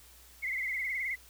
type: tone with vibrato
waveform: sine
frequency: 2093 Hz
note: C7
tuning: in tune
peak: -31 dBFS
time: 0.42-1.16 s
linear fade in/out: 20 ms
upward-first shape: triangle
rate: 19 Hz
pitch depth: 110 cents each way
effects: added 60 Hz sine -59 dBFS peak until 1.29 s + white hiss -57 dBFS RMS until 1.29 s